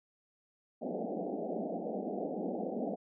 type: band-pass noise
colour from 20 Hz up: pink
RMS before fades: -37 dBFS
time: 0.81-2.96 s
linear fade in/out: 20 ms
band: 180 to 770 Hz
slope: 96 dB/octave
effects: none